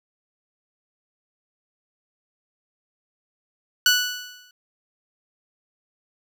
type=tone with exponential decay; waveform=15% pulse; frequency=1480 Hz; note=F#6; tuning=in tune; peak=-6 dBFS; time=3.86-4.51 s; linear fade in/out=2 ms; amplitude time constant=140 ms; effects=none